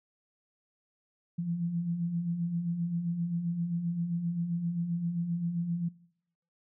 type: beating tone pair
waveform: sine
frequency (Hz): 164.6 / 172.2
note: E3 / F3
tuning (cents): -2 / -24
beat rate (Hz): 7.6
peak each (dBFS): -39 / -30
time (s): 1.38-5.89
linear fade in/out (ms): 10
effects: noise-tail reverb RT60 0.7 s tail -21 dB re dry